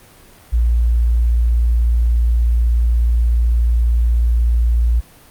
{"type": "tone", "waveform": "sine", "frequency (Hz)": 58.27, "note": "A#1", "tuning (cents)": 0, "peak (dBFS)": -11, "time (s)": [0.52, 5.01], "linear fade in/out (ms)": 20, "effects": ["pink hiss -45 dBFS RMS until 5.3 s", "Opus 32 kbps"]}